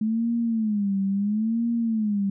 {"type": "tone with vibrato", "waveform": "sine", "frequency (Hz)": 213.6, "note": "G#3", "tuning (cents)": 49, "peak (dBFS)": -21, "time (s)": [0.01, 2.3], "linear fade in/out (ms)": 5, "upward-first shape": "sine", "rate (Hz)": 0.74, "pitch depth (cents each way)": 160, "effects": []}